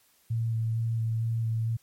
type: tone with vibrato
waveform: sine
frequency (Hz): 113.6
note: A#2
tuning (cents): -44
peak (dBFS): -25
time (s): 0.3-1.77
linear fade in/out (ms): 10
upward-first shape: square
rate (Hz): 2.2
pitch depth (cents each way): 13
effects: white hiss -64 dBFS RMS until 1.82 s + MP3 64 kbps